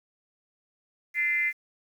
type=tone with frequency modulation; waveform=sine; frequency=2067 Hz; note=C7; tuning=22 cents flat; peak=-23 dBFS; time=1.14-1.53 s; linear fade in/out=50 ms; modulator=318 Hz; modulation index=0.56; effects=9-bit